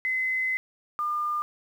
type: tone pair in turn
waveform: sine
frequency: 2041 / 1204.5 Hz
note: C7 / D6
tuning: -44 / +43 cents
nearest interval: major sixth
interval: 913 cents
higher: first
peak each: -24 / -25 dBFS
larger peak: first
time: 0.05-0.57 / 0.99-1.42 s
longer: first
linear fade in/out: 0 ms
effects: 9-bit